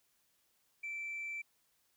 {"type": "tone", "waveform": "sine", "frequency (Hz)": 2333, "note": "D7", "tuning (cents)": -12, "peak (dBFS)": -37, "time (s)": [0.83, 1.42], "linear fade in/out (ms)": 10, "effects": ["tanh soft clip ceiling -36 dBFS", "white hiss -75 dBFS RMS until 1.96 s"]}